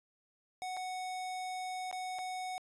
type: tone with dropouts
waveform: square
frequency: 740 Hz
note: F#5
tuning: in tune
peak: -38 dBFS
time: 0.62-2.58 s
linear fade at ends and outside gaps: 0 ms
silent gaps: 0.767-0.771 / 1.913-1.927 / 2.186-2.19 s
effects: resampled to 24000 Hz